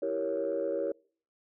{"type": "chord", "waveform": "sine", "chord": "E diminished seventh", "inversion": "none", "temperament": "equal", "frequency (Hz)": [329.6, 392, 466.2, 554.4], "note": ["E4", "G4", "Bb4", "Db5"], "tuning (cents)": [0, 0, 0, 0], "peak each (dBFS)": [-36, -35, -33, -31], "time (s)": [0.02, 0.92], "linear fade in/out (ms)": 5, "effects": ["noise-tail reverb RT60 0.5 s tail -26 dB re dry", "tanh soft clip ceiling -22 dBFS"]}